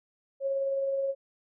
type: tone with tremolo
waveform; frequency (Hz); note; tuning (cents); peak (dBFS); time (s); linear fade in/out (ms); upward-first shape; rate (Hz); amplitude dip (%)
sine; 546; C#5; -26; -25; 0.4-1.15; 50; triangle; 19; 30
effects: none